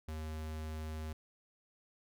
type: tone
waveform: square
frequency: 78.2 Hz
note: D#2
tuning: 9 cents sharp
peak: -40 dBFS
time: 0.08-1.13 s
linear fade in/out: 5 ms
effects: none